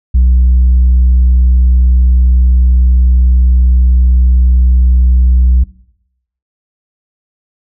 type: tone with tanh clipping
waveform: sine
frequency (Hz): 62.2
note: B1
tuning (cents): +13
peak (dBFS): -5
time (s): 0.14-5.64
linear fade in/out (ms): 10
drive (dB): 2
effects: noise-tail reverb RT60 0.8 s tail -20 dB re dry